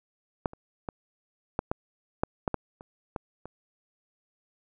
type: clicks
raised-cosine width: 1 ms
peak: -12 / -30 / -19 / -12 / -13 / -10 / -12 / -13 / -30 / -18 / -26 dBFS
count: 11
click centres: 0.458 / 0.534 / 0.888 / 1.591 / 1.715 / 2.235 / 2.478 / 2.543 / 2.809 / 3.162 / 3.456 s
effects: none